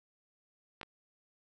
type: clicks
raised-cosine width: 0.3 ms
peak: -27 dBFS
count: 2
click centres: 0.813 / 0.831 s
effects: none